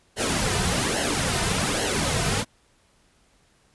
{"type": "noise with flanger", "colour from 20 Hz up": "pink", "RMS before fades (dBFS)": -24, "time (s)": [0.16, 2.45], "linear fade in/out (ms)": 50, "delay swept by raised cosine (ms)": [0.83, 3.63], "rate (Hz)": 1.2, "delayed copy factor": -0.7, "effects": ["pink hiss -62 dBFS RMS until 3.74 s", "resampled to 24000 Hz"]}